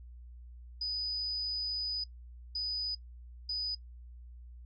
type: tone bursts at uneven times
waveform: sine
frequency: 4978 Hz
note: D#8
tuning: in tune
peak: -32 dBFS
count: 3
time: 0.81-2.04 / 2.55-2.95 / 3.49-3.75 s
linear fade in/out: 5 ms
effects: noise-tail reverb RT60 0.1 s tail -24 dB re dry + added 60 Hz sine -47 dBFS peak until 4.65 s